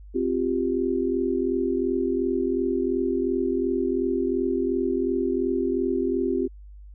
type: chord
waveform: sine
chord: C suspended fourth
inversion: none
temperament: equal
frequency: 261.6 / 349.2 / 392 Hz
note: C4 / F4 / G4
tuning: 0 / 0 / 0 cents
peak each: -26 dBFS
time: 0.14-6.48 s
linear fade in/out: 20 ms
effects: added 50 Hz sine -41 dBFS peak until 6.94 s